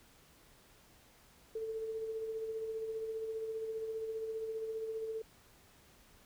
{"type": "tone with tremolo", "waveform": "sine", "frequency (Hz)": 443.7, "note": "A4", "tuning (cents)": 14, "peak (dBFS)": -35, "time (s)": [1.55, 5.22], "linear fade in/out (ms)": 5, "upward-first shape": "sine", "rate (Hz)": 15, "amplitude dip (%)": 40, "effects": ["pink hiss -63 dBFS RMS until 6.25 s"]}